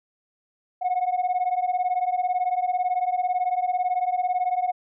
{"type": "beating tone pair", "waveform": "sine", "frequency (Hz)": [718, 736], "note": ["F5", "F#5"], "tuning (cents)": [48, -9], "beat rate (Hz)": 18, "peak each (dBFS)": [-23, -22], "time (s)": [0.81, 4.72], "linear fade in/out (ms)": 20, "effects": ["tanh soft clip ceiling -18 dBFS"]}